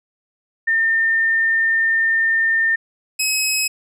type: tone pair in turn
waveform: sine / 15% pulse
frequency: 1810 / 2557 Hz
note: A6 / D#7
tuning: +48 / +47 cents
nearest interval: tritone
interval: 599 cents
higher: second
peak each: -14 / -10 dBFS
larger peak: second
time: 0.67-2.76 / 3.19-3.68 s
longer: first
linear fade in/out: 10 ms
effects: none